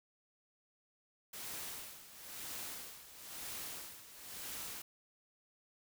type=noise with tremolo; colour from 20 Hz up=white; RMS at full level=-44 dBFS; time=1.33-4.82 s; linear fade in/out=5 ms; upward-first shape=sine; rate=1 Hz; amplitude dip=75%; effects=none